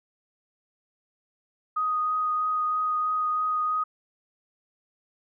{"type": "tone with vibrato", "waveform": "sine", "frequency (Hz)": 1246, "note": "D#6", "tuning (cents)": 2, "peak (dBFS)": -23, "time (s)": [1.76, 3.84], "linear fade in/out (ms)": 10, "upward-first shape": "triangle", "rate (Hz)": 3.1, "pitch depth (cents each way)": 11, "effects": []}